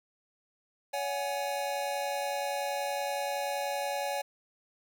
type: chord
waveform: square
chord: C# suspended fourth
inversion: none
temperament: equal with one note detuned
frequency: 565.7 / 740 / 830.6 Hz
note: C#5 / F#5 / G#5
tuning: +35 / 0 / 0 cents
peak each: -35 / -38 / -36 dBFS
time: 0.93-4.22 s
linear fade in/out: 10 ms
effects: 11-bit